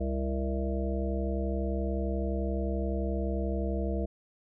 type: harmonic tone with a mistuned harmonic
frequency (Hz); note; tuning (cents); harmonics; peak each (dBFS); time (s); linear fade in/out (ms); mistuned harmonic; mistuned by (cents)
66.4; C2; +26; 1 / 3 / 5 / 7 / 9 / 10; -30 / -35 / -37 / -38 / -40 / -40; 0-4.06; 10; 9; -15
effects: none